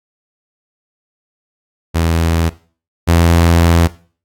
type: tone pair in turn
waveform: sawtooth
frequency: 82.7 / 84.39 Hz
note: E2 / E2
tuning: +6 / +41 cents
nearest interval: unison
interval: 35 cents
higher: second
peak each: -8 / -4 dBFS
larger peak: second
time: 1.94-2.5 / 3.07-3.88 s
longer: second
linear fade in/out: 20 ms
effects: noise-tail reverb RT60 0.4 s tail -18 dB re dry + AAC 64 kbps